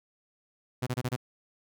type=tone bursts; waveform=sawtooth; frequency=125.7 Hz; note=B2; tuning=31 cents sharp; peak=-24 dBFS; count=5; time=0.82-1.163 s; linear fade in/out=10 ms; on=47 ms; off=27 ms; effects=none